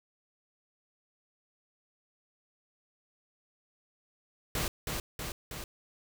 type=noise with echo; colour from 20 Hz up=pink; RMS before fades=-32 dBFS; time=4.55-4.68 s; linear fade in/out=2 ms; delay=320 ms; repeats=3; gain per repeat=-3 dB; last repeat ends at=5.64 s; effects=none